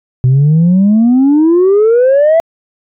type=exponential sweep; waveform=sine; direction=up; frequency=124.4 to 673 Hz; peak=-3 dBFS; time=0.24-2.4 s; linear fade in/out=0 ms; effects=tanh soft clip ceiling -3 dBFS